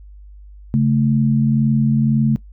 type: tone pair together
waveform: sine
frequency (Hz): 138.07 / 220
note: C#3 / A3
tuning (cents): -7 / 0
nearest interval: minor sixth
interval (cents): 807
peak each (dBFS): -15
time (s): 0.74-2.36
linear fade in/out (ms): 0
effects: noise-tail reverb RT60 0.1 s tail -19 dB re dry + added 50 Hz sine -37 dBFS peak until 2.52 s